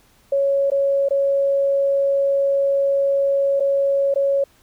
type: tone with dropouts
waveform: sine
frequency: 554.4 Hz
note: C#5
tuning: in tune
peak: -15 dBFS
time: 0.32-4.44 s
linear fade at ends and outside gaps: 5 ms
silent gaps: 0.702-0.717 / 1.087-1.107 / 3.598-3.604 / 4.141-4.158 s
effects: pink hiss -56 dBFS RMS until 4.62 s